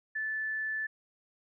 sine tone, 1748 Hz, A6, 12 cents flat, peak -31 dBFS, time 0.15-0.87 s, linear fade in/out 10 ms, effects none

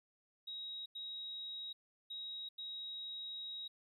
triangle tone bursts at uneven times, 3807 Hz, A#7, 36 cents sharp, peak -39 dBFS, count 4, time 0.47-0.86 / 0.95-1.73 / 2.1-2.49 / 2.58-3.68 s, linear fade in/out 10 ms, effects tanh soft clip ceiling -41 dBFS

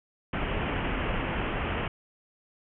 pink low-pass noise, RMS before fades -30 dBFS, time 0.33-1.88 s, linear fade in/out 5 ms, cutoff 3100 Hz, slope 96 dB/octave, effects none

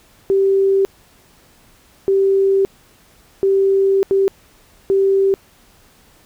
sine tone bursts at uneven times, 389.6 Hz, G4, 11 cents flat, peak -11 dBFS, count 5, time 0.3-0.85 / 2.08-2.65 / 3.43-4.03 / 4.11-4.28 / 4.9-5.34 s, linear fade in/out 0 ms, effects pink hiss -51 dBFS RMS until 6.25 s

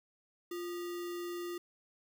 sine tone with sample-and-hold, 349.2 Hz, F4, in tune, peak -37 dBFS, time 0.51-1.58 s, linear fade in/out 5 ms, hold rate 1575 Hz, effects none

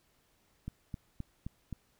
click train, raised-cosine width 5 ms, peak -26 dBFS, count 5, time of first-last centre 0.68-1.727 s, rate 3.82 Hz, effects pink hiss -71 dBFS RMS until 1.99 s

